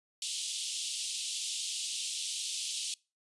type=band-pass noise; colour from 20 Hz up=pink; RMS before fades=-37 dBFS; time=0.22-2.94 s; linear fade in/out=2 ms; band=2900 to 10000 Hz; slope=48 dB/octave; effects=noise-tail reverb RT60 0.3 s tail -25 dB re dry + resampled to 24000 Hz